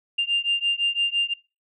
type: beating tone pair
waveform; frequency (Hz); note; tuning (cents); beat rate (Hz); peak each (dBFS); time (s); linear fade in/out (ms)
sine; 2794 / 2799.9; F7 / F7; 0 / +4; 5.9; -23; 0.18-1.34; 10
effects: noise-tail reverb RT60 0.3 s tail -24 dB re dry + tanh soft clip ceiling -14 dBFS